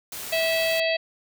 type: noise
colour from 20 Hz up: white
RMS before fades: -35 dBFS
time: 0.12-0.8 s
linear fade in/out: 2 ms
type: harmonic tone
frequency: 653 Hz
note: E5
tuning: 17 cents flat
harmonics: 1 / 3 / 4 / 5 / 6 / 7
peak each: -23 / -30 / -28 / -32 / -36 / -33 dBFS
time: 0.32-0.97 s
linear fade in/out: 10 ms
effects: none